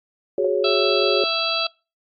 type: chord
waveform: sine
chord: F# suspended second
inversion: none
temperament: equal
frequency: 370 / 415.3 / 554.4 Hz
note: F#4 / G#4 / C#5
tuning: 0 / 0 / 0 cents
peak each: -22 dBFS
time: 0.38-1.24 s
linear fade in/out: 2 ms
type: harmonic tone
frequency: 662 Hz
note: E5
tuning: 7 cents sharp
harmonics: 1 / 2 / 4 / 5 / 6 / 7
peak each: -27 / -27 / -27 / -27 / -27 / -27 dBFS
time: 0.64-1.67 s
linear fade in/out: 5 ms
effects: noise-tail reverb RT60 0.3 s tail -24 dB re dry + AAC 64 kbps